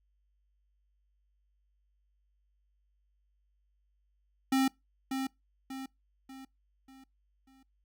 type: tone with echo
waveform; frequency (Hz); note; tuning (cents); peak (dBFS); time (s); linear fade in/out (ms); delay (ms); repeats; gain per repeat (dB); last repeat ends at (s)
square; 265.9; C4; +28; -25; 4.52-4.68; 5; 590; 5; -7; 7.63
effects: noise-tail reverb RT60 0.2 s tail -25 dB re dry + added 50 Hz sine -70 dBFS peak until 7.84 s